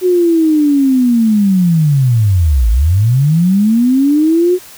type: linear two-way sweep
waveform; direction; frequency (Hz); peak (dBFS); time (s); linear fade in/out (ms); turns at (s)
sine; down then up; 370 to 51.91 to 370; -7; 0.01-4.59; 50; 2.7
effects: white hiss -36 dBFS RMS until 4.77 s